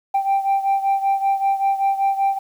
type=beating tone pair; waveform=sine; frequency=784 / 789.2 Hz; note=G5 / G5; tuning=0 / +11 cents; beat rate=5.2 Hz; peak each=-16 / -20 dBFS; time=0.14-2.39 s; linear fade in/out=10 ms; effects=tanh soft clip ceiling -13 dBFS + 8-bit